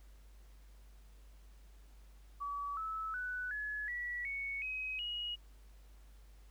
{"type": "tone with pitch steps", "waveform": "sine", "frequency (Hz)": [1142, 1304.3, 1489.6, 1701.2, 1942.9, 2219, 2534, 2894], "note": ["D6", "E6", "F#6", "G#6", "B6", "C#7", "D#7", "F#7"], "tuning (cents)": [-49, -19, 11, 41, -29, 1, 31, -39], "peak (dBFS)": -37, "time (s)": [2.4, 5.36], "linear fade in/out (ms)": 20, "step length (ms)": 370, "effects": ["added 50 Hz sine -55 dBFS peak until 6.5 s", "pink hiss -69 dBFS RMS until 6.5 s"]}